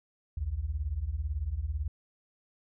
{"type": "beating tone pair", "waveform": "sine", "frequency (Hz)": [60.9, 78.9], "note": ["B1", "D#2"], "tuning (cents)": [-24, 25], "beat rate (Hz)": 18, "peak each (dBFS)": [-34, -32], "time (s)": [0.37, 1.88], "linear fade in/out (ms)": 5, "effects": []}